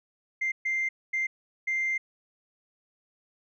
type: tone bursts at uneven times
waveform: sine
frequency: 2093 Hz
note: C7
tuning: in tune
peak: -24 dBFS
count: 4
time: 0.41-0.52 / 0.65-0.89 / 1.13-1.27 / 1.67-1.98 s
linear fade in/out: 10 ms
effects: tanh soft clip ceiling -22 dBFS